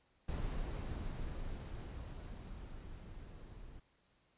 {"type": "noise with level ramp", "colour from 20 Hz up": "brown", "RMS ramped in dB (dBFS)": [-38, -53], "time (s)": [0.28, 3.8], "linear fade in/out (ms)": 10, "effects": ["pink hiss -74 dBFS RMS until 4.37 s", "resampled to 8000 Hz"]}